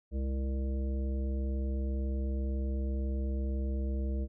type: harmonic tone with a mistuned harmonic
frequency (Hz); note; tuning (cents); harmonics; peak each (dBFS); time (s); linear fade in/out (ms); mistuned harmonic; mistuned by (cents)
66; C2; +16; 1 / 3 / 5 / 7 / 9; -30 / -40 / -44 / -47 / -49; 0.11-4.28; 50; 3; +85
effects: none